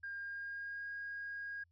sine tone with pitch glide, 1608 to 1634.2 Hz, G6 to G#6, +44 to -28 cents, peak -40 dBFS, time 0.03-1.64 s, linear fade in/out 10 ms, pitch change +28 cents, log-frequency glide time 0.16-0.89 s, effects tanh soft clip ceiling -36 dBFS + added 85 Hz sine -70 dBFS peak until 1.71 s

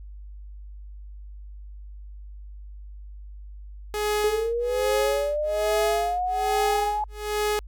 sawtooth tone with tremolo, 420.2 Hz, G#4, 20 cents sharp, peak -18 dBFS, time 3.94-7.59 s, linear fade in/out 0 ms, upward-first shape sine, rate 1.2 Hz, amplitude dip 100%
sine linear sweep, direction up, 422.4 to 850 Hz, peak -23 dBFS, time 4.24-7.04 s, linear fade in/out 2 ms
effects added 50 Hz sine -38 dBFS peak until 7.67 s

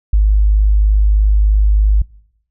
sine tone, 51.6 Hz, G#1, 10 cents flat, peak -7 dBFS, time 0.13-2.02 s, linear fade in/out 5 ms, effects noise-tail reverb RT60 0.8 s tail -24 dB re dry

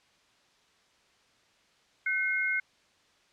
sine tone pair together, 1517.5 / 2146 Hz, F#6 / C7, +43 / +43 cents, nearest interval tritone, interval 600 cents, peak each -30 / -28 dBFS, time 2.06-2.6 s, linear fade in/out 5 ms, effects white hiss -65 dBFS RMS until 3.32 s + low-pass 5000 Hz 12 dB/octave

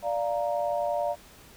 sine chord, Bb major, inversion first, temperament equal, 587.3 / 698.5 / 932.3 Hz, D5 / F5 / Bb5, 0 / 0 / 0 cents, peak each -28 / -29 / -34 dBFS, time 0.02-1.16 s, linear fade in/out 50 ms, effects pink hiss -52 dBFS RMS until 1.56 s

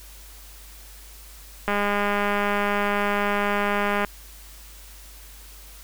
click train, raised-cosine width 0.5 ms, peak -9 dBFS, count 484, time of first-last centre 1.68-4.048 s, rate 204 Hz, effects added 50 Hz sine -44 dBFS peak until 5.83 s + white hiss -47 dBFS RMS until 5.83 s

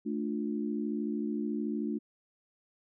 sine chord, D minor, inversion second, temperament just, 220.2 / 293.7 / 352.4 Hz, A3 / D4 / F4, +2 / 0 / +16 cents, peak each -33 / -35 / -38 dBFS, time 0.05-1.99 s, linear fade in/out 20 ms, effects none

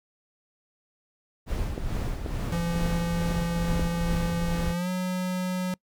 brown noise with tremolo, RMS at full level -28 dBFS, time 1.46-4.75 s, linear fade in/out 50 ms, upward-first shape sine, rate 2.3 Hz, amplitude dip 50%
clicks, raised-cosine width 2 ms, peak -17 dBFS, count 3, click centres 1.779 / 2.262 / 3.795 s
square tone with pitch glide, 170 to 183.26 Hz, F3 to F#3, -46 to -16 cents, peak -27 dBFS, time 2.52-5.74 s, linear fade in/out 2 ms, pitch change +130 cents, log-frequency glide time 4.71-4.89 s
effects noise-tail reverb RT60 0.1 s tail -25 dB re dry

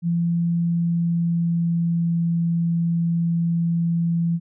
sine tone with pitch glide, 170 to 168.53 Hz, F3 to E3, -46 to +39 cents, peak -18 dBFS, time 0.02-4.4 s, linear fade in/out 50 ms, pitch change -15 cents, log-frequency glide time 0.56-2.19 s, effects none

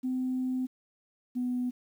sine tone pair in turn, 256.2 / 248.2 Hz, C4 / B3, -36 / +9 cents, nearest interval minor second, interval 55 cents, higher first, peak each -27 dBFS, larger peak neither, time 0.03-0.67 / 1.35-1.71 s, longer first, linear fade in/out 20 ms, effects tanh soft clip ceiling -23 dBFS + 10-bit

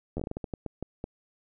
slowing click train, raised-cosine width 2 ms, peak -20 dBFS, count 13, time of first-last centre 0.17-1.041 s, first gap 11 ms, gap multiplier 1.31, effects none

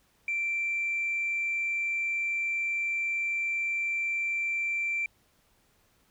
sine tone, 2349 Hz, D7, in tune, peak -26 dBFS, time 0.28-5.06 s, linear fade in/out 2 ms, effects tanh soft clip ceiling -23 dBFS + pink hiss -67 dBFS RMS until 6.1 s

